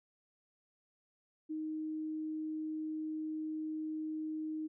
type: tone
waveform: sine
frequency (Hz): 311.8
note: D#4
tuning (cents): +4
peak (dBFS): -36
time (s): 1.49-4.68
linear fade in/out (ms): 20
effects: none